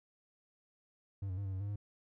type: tone with pitch steps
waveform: triangle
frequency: 98.2 / 92 / 100.2 / 96.2 / 94.2 / 101.2 / 102.6 Hz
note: G2 / F#2 / G2 / G2 / F#2 / G#2 / G#2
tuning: +4 / -9 / +38 / -32 / +32 / -44 / -21 cents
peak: -34 dBFS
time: 1.22-1.759 s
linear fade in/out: 5 ms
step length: 77 ms
effects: none